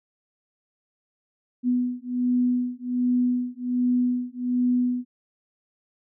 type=beating tone pair; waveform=sine; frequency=246.9 / 248.2 Hz; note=B3 / B3; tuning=0 / +9 cents; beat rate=1.3 Hz; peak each=-24 dBFS; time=1.63-5.05 s; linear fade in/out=50 ms; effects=none